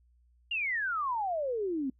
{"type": "exponential sweep", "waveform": "sine", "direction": "down", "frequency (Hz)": [2867, 253.7], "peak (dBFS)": -29, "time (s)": [0.51, 1.9], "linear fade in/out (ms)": 5, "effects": ["noise-tail reverb RT60 0.1 s tail -23 dB re dry", "added 60 Hz sine -62 dBFS peak until 1.99 s"]}